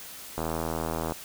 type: click train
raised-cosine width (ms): 1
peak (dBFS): -16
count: 61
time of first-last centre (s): 0.38-1.122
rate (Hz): 80.9
effects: white hiss -43 dBFS RMS until 1.24 s